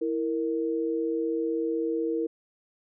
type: tone pair together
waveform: sine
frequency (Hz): 328.2 / 464.1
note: E4 / A#4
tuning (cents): -8 / -8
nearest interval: tritone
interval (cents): 600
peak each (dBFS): -28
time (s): 0.01-2.27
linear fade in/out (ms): 10
effects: none